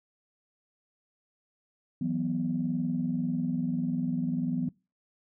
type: chord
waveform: sine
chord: E suspended second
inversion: none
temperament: equal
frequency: 164.81 / 185 / 246.9 Hz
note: E3 / F#3 / B3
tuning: 0 / 0 / 0 cents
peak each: -32 / -32 / -29 dBFS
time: 2.01-4.69 s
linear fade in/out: 5 ms
effects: noise-tail reverb RT60 0.3 s tail -24 dB re dry + tanh soft clip ceiling -18 dBFS